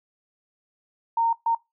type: tone bursts at uneven times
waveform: sine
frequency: 920 Hz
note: A#5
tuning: 23 cents flat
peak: -19 dBFS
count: 2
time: 1.17-1.33 / 1.46-1.55 s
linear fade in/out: 5 ms
effects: noise-tail reverb RT60 0.2 s tail -21 dB re dry